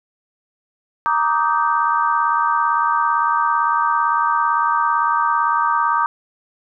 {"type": "chord", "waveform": "sine", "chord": "Eb major seventh", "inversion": "second", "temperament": "just", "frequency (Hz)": [933.4, 1166.7, 1244.5, 1555.6], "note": ["Bb5", "D6", "Eb6", "G6"], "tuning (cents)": [2, -12, 0, -14], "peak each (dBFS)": [-19, -19, -21, -24], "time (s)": [1.06, 6.06], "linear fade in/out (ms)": 0, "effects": []}